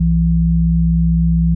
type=tone pair together; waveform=sine; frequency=62.4 / 166.68 Hz; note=B1 / E3; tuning=+19 / +19 cents; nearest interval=octave + perfect fourth; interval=1700 cents; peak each=-15 / -12 dBFS; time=0-1.55 s; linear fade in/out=10 ms; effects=none